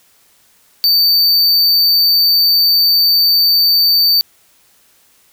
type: tone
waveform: square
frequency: 4585 Hz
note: D8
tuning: 42 cents flat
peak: -9 dBFS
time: 0.84-4.21 s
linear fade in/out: 0 ms
effects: white hiss -52 dBFS RMS until 5.32 s